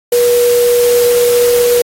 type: tone in noise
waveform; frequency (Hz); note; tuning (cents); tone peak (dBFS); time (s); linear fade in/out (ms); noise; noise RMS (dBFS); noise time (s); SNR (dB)
sine; 482.4; B4; -41; -7; 0.12-1.82; 5; white; -20; 0.12-1.82; +10
effects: AAC 48 kbps